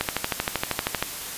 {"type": "click train", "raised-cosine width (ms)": 0.3, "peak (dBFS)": -6, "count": 14, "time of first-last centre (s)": [0.01, 1.026], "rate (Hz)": 12.8, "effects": ["white hiss -34 dBFS RMS until 1.37 s", "resampled to 32000 Hz"]}